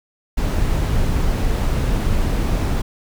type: noise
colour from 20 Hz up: brown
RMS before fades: -18 dBFS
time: 0.37-2.82 s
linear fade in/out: 10 ms
effects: none